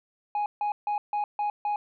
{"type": "tone bursts", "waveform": "sine", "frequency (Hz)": 830.6, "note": "G#5", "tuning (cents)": 0, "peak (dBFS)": -22, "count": 6, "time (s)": [0.35, 1.76], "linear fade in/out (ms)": 2, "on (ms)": 110, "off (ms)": 150, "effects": ["tanh soft clip ceiling -24 dBFS"]}